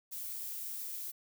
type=noise; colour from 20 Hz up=violet; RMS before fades=-41 dBFS; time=0.11-1.12 s; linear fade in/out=20 ms; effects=none